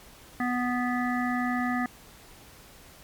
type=harmonic tone; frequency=246.9 Hz; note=B3; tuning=in tune; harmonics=1 / 3 / 5 / 7 / 8; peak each=-27 / -32 / -34 / -35 / -36 dBFS; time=0.4-1.86 s; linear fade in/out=2 ms; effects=pink hiss -51 dBFS RMS until 3.03 s + MP3 96 kbps